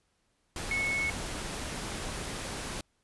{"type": "tone in noise", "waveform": "sine", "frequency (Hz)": 2200, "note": "C#7", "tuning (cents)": -14, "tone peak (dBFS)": -28, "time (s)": [0.71, 1.1], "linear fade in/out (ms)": 2, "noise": "pink", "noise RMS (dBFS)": -37, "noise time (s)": [0.56, 2.81], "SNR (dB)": 6, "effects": ["pink hiss -74 dBFS RMS until 3.03 s", "resampled to 24000 Hz"]}